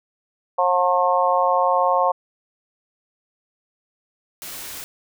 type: harmonic tone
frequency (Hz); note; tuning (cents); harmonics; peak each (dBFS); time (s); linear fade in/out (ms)
179.6; F3; +49; 3 / 4 / 5 / 6; -21 / -21 / -21 / -21; 0.58-2.12; 10
type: noise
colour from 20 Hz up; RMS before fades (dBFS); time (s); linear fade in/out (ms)
white; -34; 4.42-4.84; 0
effects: none